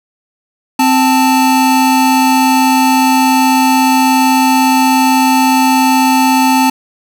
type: tone pair together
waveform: square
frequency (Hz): 261.6 / 881.2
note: C4 / A5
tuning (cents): 0 / +2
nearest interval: octave + major sixth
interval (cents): 2102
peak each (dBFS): -11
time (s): 0.79-6.7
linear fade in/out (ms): 5
effects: none